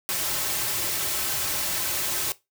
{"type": "noise with comb filter", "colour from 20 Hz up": "white", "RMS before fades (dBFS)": -27, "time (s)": [0.09, 2.32], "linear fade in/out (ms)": 0, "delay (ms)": 4.2, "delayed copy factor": -0.55, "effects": ["noise-tail reverb RT60 0.2 s tail -18 dB re dry"]}